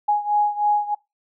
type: beating tone pair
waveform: sine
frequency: 830.6 / 833.8 Hz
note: G#5 / G#5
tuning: 0 / +7 cents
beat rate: 3.2 Hz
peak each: -19 / -22 dBFS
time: 0.08-0.95 s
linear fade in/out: 10 ms
effects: noise-tail reverb RT60 0.2 s tail -22 dB re dry